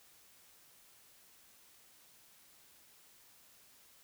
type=silence; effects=white hiss -63 dBFS RMS until 4.03 s